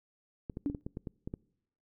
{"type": "clicks", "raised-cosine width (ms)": 3, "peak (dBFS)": -25, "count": 9, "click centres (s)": [0.498, 0.571, 0.699, 0.748, 0.865, 0.971, 1.072, 1.275, 1.339]}
{"type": "tone with exponential decay", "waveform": "sine", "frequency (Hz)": 285.1, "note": "C#4", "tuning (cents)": 49, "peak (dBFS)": -25, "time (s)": [0.66, 0.81], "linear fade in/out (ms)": 0, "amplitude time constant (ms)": 31}
{"effects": ["noise-tail reverb RT60 0.8 s tail -26 dB re dry"]}